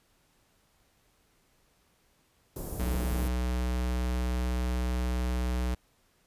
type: band-stop noise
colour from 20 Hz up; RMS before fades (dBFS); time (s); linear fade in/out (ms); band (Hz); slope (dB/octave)
pink; -37; 2.56-3.28; 2; 550 to 12000; 12
type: tone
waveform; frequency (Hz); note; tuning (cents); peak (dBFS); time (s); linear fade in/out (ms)
square; 61.74; B1; 0; -28; 2.79-5.75; 10
effects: pink hiss -68 dBFS RMS until 6.26 s + resampled to 32000 Hz

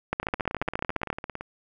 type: two click trains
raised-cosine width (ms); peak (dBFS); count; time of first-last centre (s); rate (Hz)
0.5; -10 / -18; 15 / 22; 0.13-1.102 / 0.23-1.41; 14.4 / 17.8
effects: none

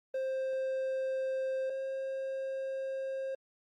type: tone pair in turn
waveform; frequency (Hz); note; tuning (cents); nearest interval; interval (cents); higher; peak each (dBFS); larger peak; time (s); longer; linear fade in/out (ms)
triangle; 527 / 534; C5 / C5; +12 / +35; unison; 23; second; -29 / -32; first; 0.14-1.7 / 1.7-3.35; second; 5
effects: Opus 32 kbps

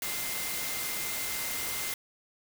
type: tone in noise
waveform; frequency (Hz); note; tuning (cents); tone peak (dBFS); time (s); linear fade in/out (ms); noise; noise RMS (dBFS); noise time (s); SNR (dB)
sine; 2087; C7; -5; -41; 0.02-1.94; 2; white; -34; 0.02-1.94; -10
effects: none

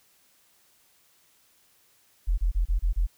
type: tone bursts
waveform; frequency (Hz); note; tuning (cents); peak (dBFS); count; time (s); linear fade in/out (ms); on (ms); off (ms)
sine; 42.14; E1; +39; -20; 6; 2.27-3.07; 20; 110; 28
effects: white hiss -63 dBFS RMS until 3.17 s

